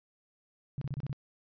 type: tone bursts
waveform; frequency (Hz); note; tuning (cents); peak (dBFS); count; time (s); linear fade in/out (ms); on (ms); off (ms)
sine; 138.59; C#3; 0; -32; 6; 0.78-1.129; 0; 34; 29
effects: resampled to 11025 Hz